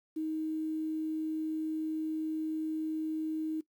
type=tone with quantisation; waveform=sine; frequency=314.5 Hz; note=D#4; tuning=19 cents sharp; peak=-31 dBFS; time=0.16-3.61 s; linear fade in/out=10 ms; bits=10; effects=noise-tail reverb RT60 0.1 s tail -18 dB re dry